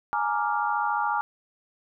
sine chord, Bb dominant seventh, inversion third, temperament equal with one note detuned, 838.3 / 932.3 / 1174.7 / 1396.9 Hz, Ab5 / Bb5 / D6 / F6, +16 / 0 / 0 / 0 cents, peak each -27 / -29 / -30 / -30 dBFS, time 0.13-1.21 s, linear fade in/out 0 ms, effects none

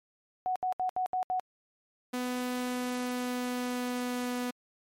sine tone bursts, 740 Hz, F#5, in tune, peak -27 dBFS, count 6, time 0.46-1.397 s, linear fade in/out 0 ms, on 97 ms, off 71 ms
sawtooth tone with pitch glide, 249.2 to 246.9 Hz, B3 to B3, +16 to 0 cents, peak -27 dBFS, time 2.13-4.51 s, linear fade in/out 10 ms, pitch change -16 cents, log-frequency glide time 2.5-4.36 s
effects MP3 64 kbps

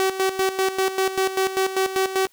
sawtooth tone with tremolo, 381.2 Hz, G4, 48 cents flat, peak -14 dBFS, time 0-2.27 s, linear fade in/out 0 ms, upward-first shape square, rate 5.1 Hz, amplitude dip 70%, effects white hiss -59 dBFS RMS until 2.32 s

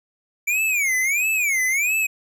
square tone with vibrato, 2300 Hz, D7, 37 cents flat, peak -19 dBFS, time 0.47-2.07 s, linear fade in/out 10 ms, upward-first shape sine, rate 1.5 Hz, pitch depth 230 cents each way, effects none

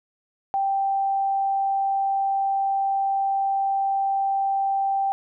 sine tone, 784 Hz, G5, in tune, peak -20 dBFS, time 0.54-5.12 s, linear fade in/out 0 ms, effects none

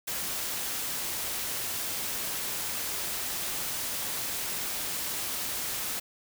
white noise, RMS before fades -33 dBFS, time 0.07-6 s, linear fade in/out 10 ms, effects none

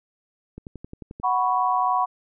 click train, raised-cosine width 3 ms, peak -24 dBFS, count 8, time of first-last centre 0.58-1.199 s, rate 11.3 Hz
sine chord, F# suspended fourth, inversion none, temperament just, 740 / 986.7 / 1110 Hz, F#5 / B5 / C#6, 0 / -2 / +2 cents, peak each -23 / -23 / -24 dBFS, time 1.23-2.06 s, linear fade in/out 20 ms
effects none

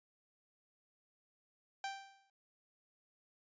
sawtooth tone with exponential decay, 784 Hz, G5, in tune, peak -33 dBFS, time 1.84-2.3 s, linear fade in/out 2 ms, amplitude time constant 100 ms, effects resampled to 16000 Hz

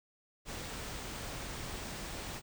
pink band-stop noise, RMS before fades -42 dBFS, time 0.45-2.42 s, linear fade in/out 50 ms, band 9800 to 14000 Hz, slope 96 dB/octave, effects none

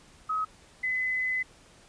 sine tone pair in turn, 1273 / 2021 Hz, D#6 / B6, +39 / +39 cents, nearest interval minor sixth, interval 800 cents, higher second, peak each -26 dBFS, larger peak neither, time 0.29-0.45 / 0.83-1.43 s, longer second, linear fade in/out 10 ms, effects pink hiss -56 dBFS RMS until 1.88 s + resampled to 22050 Hz

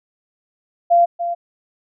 sine tone with echo, 690 Hz, F5, 21 cents flat, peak -9 dBFS, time 0.9-1.06 s, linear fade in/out 20 ms, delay 290 ms, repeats 1, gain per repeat -10 dB, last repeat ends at 1.35 s, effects none

